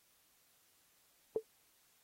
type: tone with exponential decay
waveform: sine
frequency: 440.5 Hz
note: A4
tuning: 2 cents sharp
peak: -26 dBFS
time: 1.36-1.43 s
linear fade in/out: 1 ms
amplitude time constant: 15 ms
effects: white hiss -71 dBFS RMS until 2.03 s + AAC 48 kbps